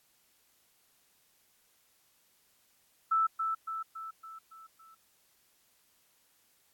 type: tone with echo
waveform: sine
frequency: 1318.5 Hz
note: E6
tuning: in tune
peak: -24 dBFS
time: 3.11-3.27 s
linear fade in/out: 10 ms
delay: 280 ms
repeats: 6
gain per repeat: -5 dB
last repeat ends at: 4.95 s
effects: white hiss -69 dBFS RMS until 6.73 s + AAC 64 kbps